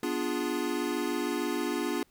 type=chord; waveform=square; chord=B diminished seventh; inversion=none; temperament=equal; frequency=246.9 / 293.7 / 349.2 / 415.3 Hz; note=B3 / D4 / F4 / Ab4; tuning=0 / 0 / 0 / 0 cents; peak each=-36 / -34 / -34 / -37 dBFS; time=0.03-2.03 s; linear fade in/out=2 ms; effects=pink hiss -66 dBFS RMS until 2.1 s